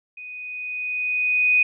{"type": "tone with level ramp", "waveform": "sine", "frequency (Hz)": 2489, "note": "D#7", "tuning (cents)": 0, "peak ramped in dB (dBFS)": [-35, -13], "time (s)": [0.17, 1.63], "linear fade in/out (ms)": 5, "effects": []}